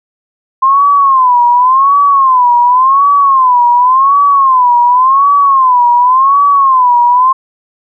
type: tone with vibrato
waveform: sine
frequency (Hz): 1046.5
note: C6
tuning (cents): 0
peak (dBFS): -4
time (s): 0.62-7.33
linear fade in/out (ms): 10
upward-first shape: sine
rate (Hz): 0.9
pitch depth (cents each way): 150
effects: none